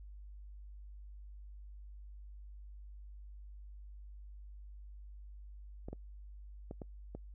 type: clicks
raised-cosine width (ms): 2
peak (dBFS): -30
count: 5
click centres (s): 5.885 / 5.93 / 6.711 / 6.818 / 7.15
effects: noise-tail reverb RT60 0.1 s tail -25 dB re dry + added 50 Hz sine -48 dBFS peak until 7.34 s